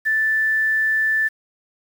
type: tone with quantisation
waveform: sine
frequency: 1760 Hz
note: A6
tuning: in tune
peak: -16 dBFS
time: 0.05-1.29 s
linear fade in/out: 20 ms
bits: 7
effects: none